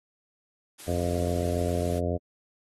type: high-pass noise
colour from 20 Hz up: white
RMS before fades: -44 dBFS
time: 0.78-2 s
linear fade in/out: 20 ms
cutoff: 140 Hz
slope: 12 dB/octave
type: harmonic tone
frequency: 87.31 Hz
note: F2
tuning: in tune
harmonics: 1 / 2 / 3 / 4 / 5 / 6 / 7 / 8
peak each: -29 / -34 / -34 / -36 / -34 / -35 / -33 / -39 dBFS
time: 0.87-2.18 s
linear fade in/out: 20 ms
effects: AAC 32 kbps